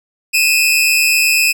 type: tone pair together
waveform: sawtooth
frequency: 2489 / 2637 Hz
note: D#7 / E7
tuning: 0 / 0 cents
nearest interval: minor second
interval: 100 cents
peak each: -10 dBFS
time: 0.33-1.53 s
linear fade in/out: 20 ms
effects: none